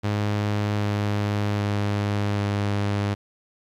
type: tone with pitch steps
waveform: sawtooth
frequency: 103.83 / 103.11 / 102.4 / 101.69 Hz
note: G#2 / G#2 / G#2 / G#2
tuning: 0 / -12 / -24 / -36 cents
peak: -18 dBFS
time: 0.03-3.15 s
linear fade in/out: 20 ms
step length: 780 ms
effects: low-pass 5000 Hz 12 dB/octave + 10-bit